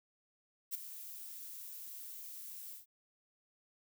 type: noise with ADSR envelope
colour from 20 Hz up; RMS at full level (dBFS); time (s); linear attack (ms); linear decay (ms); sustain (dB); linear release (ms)
violet; -36; 0.71-2.86; 31; 16; -12; 130
effects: none